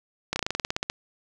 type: slowing click train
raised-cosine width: 0.2 ms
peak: -9 dBFS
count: 13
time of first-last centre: 0.33-0.899 s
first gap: 30 ms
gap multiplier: 1.08
effects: none